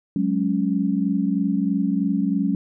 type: chord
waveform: sine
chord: F# suspended second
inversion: none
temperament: just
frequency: 185 / 208.1 / 277.5 Hz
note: F#3 / G#3 / C#4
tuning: 0 / +4 / +2 cents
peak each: -23 dBFS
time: 0.16-2.55 s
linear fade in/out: 2 ms
effects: none